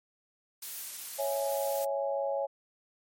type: noise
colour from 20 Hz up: blue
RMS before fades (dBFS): -39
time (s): 0.62-1.85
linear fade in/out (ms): 5
type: chord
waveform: sine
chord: C# minor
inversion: none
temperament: equal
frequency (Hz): 554.4 / 659.3 / 830.6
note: C#5 / E5 / G#5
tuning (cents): 0 / 0 / 0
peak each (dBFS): -30 / -36 / -36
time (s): 1.18-2.47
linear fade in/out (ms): 20
effects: MP3 64 kbps